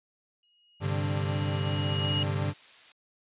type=tone with exponential growth; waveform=sine; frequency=2881 Hz; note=F#7; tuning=47 cents flat; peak=-27 dBFS; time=0.43-2.23 s; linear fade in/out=2 ms; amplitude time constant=390 ms
type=chord; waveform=40% pulse; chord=G suspended fourth; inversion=none; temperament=equal with one note detuned; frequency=98.79 / 130.81 / 146.83 Hz; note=G2 / C3 / D3; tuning=+14 / 0 / 0 cents; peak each=-29 / -35 / -30 dBFS; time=0.8-2.54 s; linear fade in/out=50 ms
type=noise; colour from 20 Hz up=blue; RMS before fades=-45 dBFS; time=1.13-2.92 s; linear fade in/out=2 ms
effects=resampled to 8000 Hz